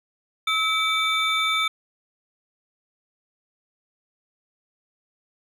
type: tone cluster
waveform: triangle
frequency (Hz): 1293 / 2295 / 3575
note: E6 / D7 / A7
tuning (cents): -34 / -40 / +27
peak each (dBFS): -23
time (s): 0.47-1.68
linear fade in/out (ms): 5
effects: none